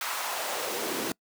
pink noise with high-pass filter sweep, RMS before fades -32 dBFS, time 0.01-1.12 s, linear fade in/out 2 ms, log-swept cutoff 1200 to 250 Hz, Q 1.8, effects noise-tail reverb RT60 0.1 s tail -26 dB re dry

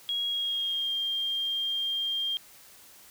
sine tone with pitch glide, 3300 to 3201 Hz, G#7 to G7, -12 to +36 cents, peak -27 dBFS, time 0.09-2.37 s, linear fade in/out 0 ms, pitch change -52 cents, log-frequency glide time 0.29-0.95 s, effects white hiss -53 dBFS RMS until 3.1 s

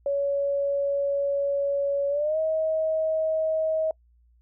sine tone with pitch glide, 562 to 634.5 Hz, C#5 to D#5, +24 to +34 cents, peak -22 dBFS, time 0.06-3.91 s, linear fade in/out 2 ms, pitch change +210 cents, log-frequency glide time 2.09-2.38 s, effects noise-tail reverb RT60 0.1 s tail -25 dB re dry + added 59 Hz sine -57 dBFS peak until 4.41 s

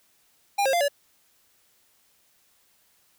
square tone with pitch steps, 805 / 537 / 693 / 571 Hz, G5 / C5 / F5 / D5, +46 / +45 / -14 / -49 cents, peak -21 dBFS, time 0.58-0.884 s, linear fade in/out 10 ms, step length 76 ms, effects white hiss -64 dBFS RMS until 3.18 s

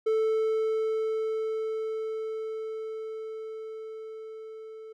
triangle tone with level ramp, 440 Hz, A4, in tune, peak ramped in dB -20 to -39 dBFS, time 0.06-4.93 s, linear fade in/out 10 ms, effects none

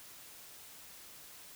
silence, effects white hiss -53 dBFS RMS until 1.55 s

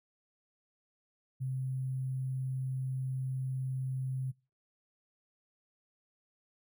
sine tone with sample-and-hold, 130.81 Hz, C3, in tune, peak -32 dBFS, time 1.4-4.32 s, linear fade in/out 20 ms, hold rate 11025 Hz, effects noise-tail reverb RT60 0.3 s tail -23 dB re dry

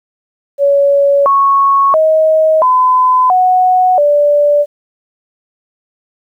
sine tone with pitch steps, 563 / 1104 / 631 / 1014 / 737 / 584 Hz, C#5 / C#6 / D#5 / B5 / F#5 / D5, +27 / -7 / +24 / +45 / -7 / -10 cents, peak -6 dBFS, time 0.58-4.66 s, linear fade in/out 50 ms, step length 680 ms, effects 8-bit

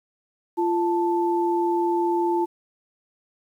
sine tone pair together, 345.2 / 880 Hz, F4 / A5, -20 / 0 cents, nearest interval octave + major third, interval 1620 cents, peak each -21 / -24 dBFS, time 0.57-2.46 s, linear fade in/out 20 ms, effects 9-bit

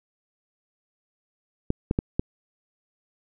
clicks, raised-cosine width 3 ms, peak -9 dBFS, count 4, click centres 1.704 / 1.911 / 1.989 / 2.195 s, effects none

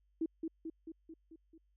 sine tone with echo, 324.3 Hz, E4, 28 cents flat, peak -31 dBFS, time 0.21-0.26 s, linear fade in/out 5 ms, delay 220 ms, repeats 6, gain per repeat -4 dB, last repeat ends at 1.58 s, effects added 50 Hz sine -70 dBFS peak until 1.76 s

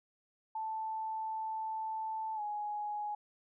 sine tone with pitch glide, 880 to 835.4 Hz, A5 to G#5, 0 to +10 cents, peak -35 dBFS, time 0.55-3.15 s, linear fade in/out 5 ms, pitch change -90 cents, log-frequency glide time 2.35-2.41 s, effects none

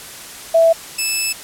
sine / 10% pulse tone pair in turn, 659.3 / 2619 Hz, E5 / E7, 0 / -12 cents, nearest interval 2 octaves, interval 2388 cents, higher second, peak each -8 dBFS, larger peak neither, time 0.54-0.73 / 0.98-1.33 s, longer second, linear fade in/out 10 ms, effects white hiss -34 dBFS RMS until 1.43 s + low-pass 12000 Hz 12 dB/octave

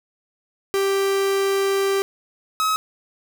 45% pulse tone pair in turn, 392 / 1278 Hz, G4 / D#6, 0 / +46 cents, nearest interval octave + minor sixth, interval 2046 cents, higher second, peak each -18 dBFS, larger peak neither, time 0.74-2.02 / 2.6-2.76 s, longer first, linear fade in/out 0 ms, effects none

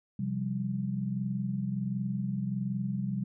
sine chord, C suspended fourth, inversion none, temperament equal, 130.81 / 174.61 / 196 Hz, C3 / F3 / G3, 0 / 0 / 0 cents, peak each -34 / -37 / -32 dBFS, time 0.19-3.24 s, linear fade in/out 5 ms, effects none

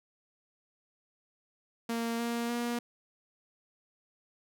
sawtooth tone with pitch steps, 231.4 / 234.9 / 238.5 Hz, A#3 / A#3 / A#3, -13 / +13 / +40 cents, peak -27 dBFS, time 1.89-2.79 s, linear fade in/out 5 ms, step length 300 ms, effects none

